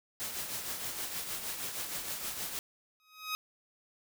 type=noise with tremolo; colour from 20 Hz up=white; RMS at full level=-36 dBFS; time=0.2-2.59 s; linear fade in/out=0 ms; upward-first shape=triangle; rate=6.4 Hz; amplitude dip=55%
type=tone with exponential growth; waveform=15% pulse; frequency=1261 Hz; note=D#6; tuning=23 cents sharp; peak=-24 dBFS; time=3-3.35 s; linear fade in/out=0 ms; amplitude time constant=74 ms
effects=none